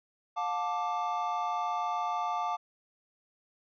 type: chord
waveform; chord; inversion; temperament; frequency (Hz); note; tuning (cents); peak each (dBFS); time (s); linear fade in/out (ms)
triangle; D minor; first; equal with one note detuned; 713.5 / 880 / 1174.7; F5 / A5 / D6; +37 / 0 / 0; -32 / -32 / -32; 0.36-2.57; 20
effects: resampled to 16000 Hz